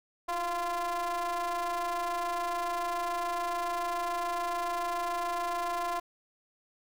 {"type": "ring-modulated tone", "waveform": "square", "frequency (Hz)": 170.5, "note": "F3", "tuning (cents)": -41, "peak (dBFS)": -28, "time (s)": [0.28, 6], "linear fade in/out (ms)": 10, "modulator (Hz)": 866, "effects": []}